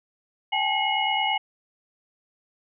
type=tone cluster; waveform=sine; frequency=787 / 856 / 2159 / 2913 Hz; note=G5 / A5 / C#7 / F#7; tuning=+7 / -48 / -46 / -28 cents; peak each=-27 dBFS; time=0.52-1.38 s; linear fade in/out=10 ms; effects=none